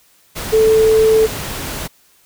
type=tone in noise; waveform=sine; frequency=440 Hz; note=A4; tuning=in tune; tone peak=-8 dBFS; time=0.52-1.27 s; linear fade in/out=20 ms; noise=pink; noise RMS=-25 dBFS; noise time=0.35-1.88 s; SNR=+14 dB; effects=white hiss -53 dBFS RMS until 2.25 s